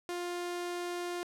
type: tone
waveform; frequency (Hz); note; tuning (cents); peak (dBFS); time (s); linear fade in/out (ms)
sawtooth; 351.6; F4; +12; -31; 0.09-1.23; 0
effects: low-pass 12000 Hz 12 dB/octave